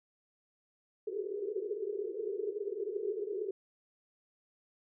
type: band-pass noise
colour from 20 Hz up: pink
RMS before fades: -37 dBFS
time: 1.07-3.51 s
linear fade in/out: 5 ms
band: 380 to 440 Hz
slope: 96 dB/octave
effects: none